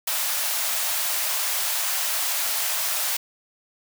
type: high-pass noise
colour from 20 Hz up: white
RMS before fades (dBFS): -25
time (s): 0.07-3.17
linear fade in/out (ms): 5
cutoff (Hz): 570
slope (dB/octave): 48
effects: none